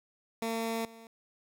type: tone with level steps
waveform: 15% pulse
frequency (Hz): 226.9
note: A#3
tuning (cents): -47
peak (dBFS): -25 / -43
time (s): 0.42-1.07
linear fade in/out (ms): 2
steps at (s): 0.85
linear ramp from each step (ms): 2
effects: none